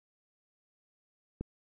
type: click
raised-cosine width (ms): 3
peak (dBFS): -23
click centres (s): 1.41
effects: none